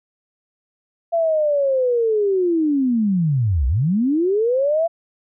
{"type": "linear two-way sweep", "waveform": "sine", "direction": "down then up", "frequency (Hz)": [681, 58.27, 681], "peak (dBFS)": -15, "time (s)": [1.12, 4.88], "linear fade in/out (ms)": 20, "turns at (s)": 3.67, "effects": []}